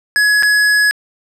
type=tone with dropouts; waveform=square; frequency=1685 Hz; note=G#6; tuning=25 cents sharp; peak=-10 dBFS; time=0.16-0.91 s; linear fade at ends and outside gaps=0 ms; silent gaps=0.425-0.432 s; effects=low-pass 10000 Hz 12 dB/octave